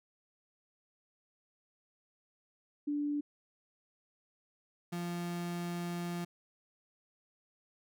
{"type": "tone pair in turn", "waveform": ["sine", "35% pulse"], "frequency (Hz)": [292, 173.62], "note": ["D4", "F3"], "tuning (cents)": [-10, -10], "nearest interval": "major sixth", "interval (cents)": 900, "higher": "first", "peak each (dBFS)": [-31, -34], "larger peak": "first", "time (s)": [[2.87, 3.21], [4.92, 6.25]], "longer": "second", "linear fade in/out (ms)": 10, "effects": []}